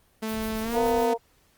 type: tone with pitch glide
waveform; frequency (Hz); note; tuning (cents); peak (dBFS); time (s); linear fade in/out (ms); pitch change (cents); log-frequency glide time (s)
sawtooth; 220 to 249.8; A3 to B3; 0 to +20; -24; 0.22-1.14; 10; +220; 0.62-0.81
type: noise with tremolo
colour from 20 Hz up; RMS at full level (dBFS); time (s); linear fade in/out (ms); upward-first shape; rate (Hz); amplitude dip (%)
violet; -40; 0.28-1.09; 0; sine; 7.1; 70
type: noise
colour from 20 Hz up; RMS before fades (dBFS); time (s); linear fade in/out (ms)
brown; -40; 0.29-1.06; 50
type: harmonic tone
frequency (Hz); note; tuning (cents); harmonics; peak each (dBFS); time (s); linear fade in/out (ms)
231.2; A#3; -14; 2 / 3 / 4; -23 / -27 / -29; 0.72-1.18; 50
effects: pink hiss -63 dBFS RMS until 1.57 s + Opus 32 kbps